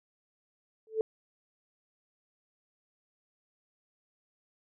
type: tone with exponential growth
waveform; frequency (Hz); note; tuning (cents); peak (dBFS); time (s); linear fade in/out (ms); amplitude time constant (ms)
sine; 440; A4; 0; -21; 0.87-1.01; 1; 30
effects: none